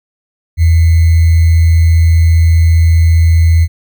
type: tone with sample-and-hold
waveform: sine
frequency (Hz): 82.5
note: E2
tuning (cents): +2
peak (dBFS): -4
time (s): 0.57-3.68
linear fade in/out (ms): 50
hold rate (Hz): 2100
effects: none